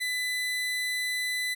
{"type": "tone", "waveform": "30% pulse", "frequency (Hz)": 2000, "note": "B6", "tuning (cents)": 21, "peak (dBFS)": -25, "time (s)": [0, 1.55], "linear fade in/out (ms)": 20, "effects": []}